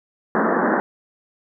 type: band-pass noise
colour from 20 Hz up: pink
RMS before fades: -19 dBFS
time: 0.35-0.8 s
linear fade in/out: 0 ms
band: 180 to 1800 Hz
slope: 96 dB/octave
effects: none